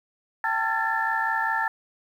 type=tone cluster; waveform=sine; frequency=779 / 893 / 1356 / 1708 / 1773 Hz; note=G5 / A5 / E6 / G#6 / A6; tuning=-11 / +25 / +49 / +48 / +13 cents; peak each=-33 / -26 / -30 / -31 / -27 dBFS; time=0.44-1.68 s; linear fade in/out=2 ms; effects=tanh soft clip ceiling -11 dBFS + 9-bit